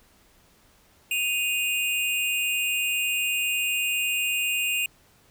square tone pair together, 2498 / 2794 Hz, D#7 / F7, +6 / 0 cents, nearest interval major second, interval 194 cents, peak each -27 dBFS, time 1.11-4.86 s, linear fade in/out 2 ms, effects pink hiss -59 dBFS RMS until 5.3 s

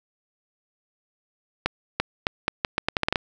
accelerating click train, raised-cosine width 0.3 ms, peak -5 dBFS, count 12, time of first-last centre 1.66-3.158 s, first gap 340 ms, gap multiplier 0.79, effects none

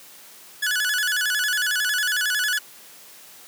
sawtooth tone with vibrato, 1587 Hz, G6, 21 cents sharp, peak -17 dBFS, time 0.62-2.59 s, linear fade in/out 10 ms, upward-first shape square, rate 11 Hz, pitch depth 120 cents each way, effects white hiss -46 dBFS RMS until 3.47 s + high-pass 150 Hz 12 dB/octave

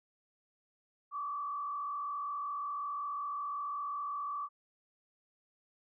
sine tone with frequency modulation, 1153 Hz, D6, 32 cents flat, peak -35 dBFS, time 1.11-4.49 s, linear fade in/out 50 ms, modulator 45.4 Hz, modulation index 0.81, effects none

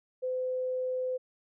sine tone, 510 Hz, C5, 44 cents flat, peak -29 dBFS, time 0.22-1.18 s, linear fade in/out 20 ms, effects none

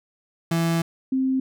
35% pulse / sine tone pair in turn, 166.4 / 262.8 Hz, E3 / C4, +17 / +8 cents, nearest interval minor sixth, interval 791 cents, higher second, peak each -18 / -19 dBFS, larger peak first, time 0.51-0.82 / 1.12-1.4 s, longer first, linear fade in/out 5 ms, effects none

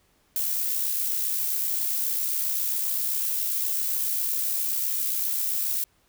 violet noise with amplitude modulation, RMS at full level -25 dBFS, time 0.36-5.84 s, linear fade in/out 0 ms, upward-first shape sine, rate 67.5 Hz, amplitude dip 35%, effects pink hiss -65 dBFS RMS until 6.08 s

